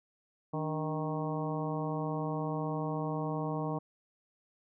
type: harmonic tone with a mistuned harmonic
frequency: 156.1 Hz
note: D#3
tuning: 6 cents sharp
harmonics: 1 / 2 / 3 / 4 / 5 / 6 / 7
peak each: -35 / -38 / -40 / -41 / -42 / -43 / -43 dBFS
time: 0.53-3.79 s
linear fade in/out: 10 ms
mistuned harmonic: 2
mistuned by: -82 cents
effects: none